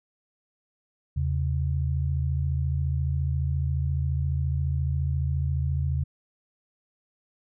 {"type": "tone pair together", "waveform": "sine", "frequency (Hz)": [80.28, 134.7], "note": ["E2", "C#3"], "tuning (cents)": [-45, -49], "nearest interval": "major sixth", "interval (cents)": 896, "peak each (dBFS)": [-25, -27], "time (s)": [1.16, 6.04], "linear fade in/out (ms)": 10, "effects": []}